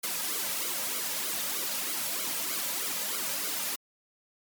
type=noise with flanger; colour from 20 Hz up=white; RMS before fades=-32 dBFS; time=0.03-3.76 s; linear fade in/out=10 ms; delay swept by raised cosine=1.1 to 2.8 ms; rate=3.2 Hz; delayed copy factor=-0.85; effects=high-pass 200 Hz 12 dB/octave + MP3 96 kbps